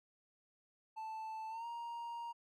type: tone with pitch glide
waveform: triangle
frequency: 880 to 937.7 Hz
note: A5 to A#5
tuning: 0 to +10 cents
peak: -40 dBFS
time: 0.96-2.33 s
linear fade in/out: 20 ms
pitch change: +110 cents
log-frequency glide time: 1.49-1.66 s
effects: none